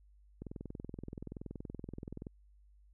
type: click train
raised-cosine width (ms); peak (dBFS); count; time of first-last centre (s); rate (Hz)
3; -30; 40; 0.42-2.268; 21.1
effects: added 50 Hz sine -60 dBFS peak until 2.93 s